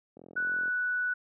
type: click train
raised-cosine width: 2 ms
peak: -34 dBFS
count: 23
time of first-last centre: 0.17-0.68 s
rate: 43.1 Hz
type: tone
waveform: sine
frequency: 1480 Hz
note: F#6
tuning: in tune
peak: -27 dBFS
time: 0.36-1.14 s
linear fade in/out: 10 ms
effects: high-pass 200 Hz 12 dB/octave